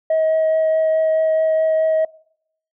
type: tone with vibrato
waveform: sine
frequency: 636 Hz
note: D#5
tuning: 38 cents sharp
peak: -12 dBFS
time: 0.1-2.05 s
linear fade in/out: 5 ms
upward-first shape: triangle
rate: 4.7 Hz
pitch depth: 9 cents each way
effects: noise-tail reverb RT60 0.7 s tail -24 dB re dry + tanh soft clip ceiling -12 dBFS